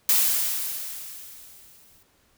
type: noise with exponential decay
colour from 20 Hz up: blue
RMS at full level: -18 dBFS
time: 0.09-2.03 s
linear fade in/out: 2 ms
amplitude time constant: 420 ms
effects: pink hiss -63 dBFS RMS until 2.37 s